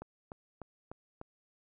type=click train; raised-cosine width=1 ms; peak=-29 dBFS; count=5; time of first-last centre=0.02-1.214 s; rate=3.35 Hz; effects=none